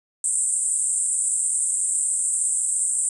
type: band-pass noise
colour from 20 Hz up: white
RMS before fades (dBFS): -23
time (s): 0.24-3.09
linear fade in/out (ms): 2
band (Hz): 7800 to 9000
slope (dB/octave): 96
effects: none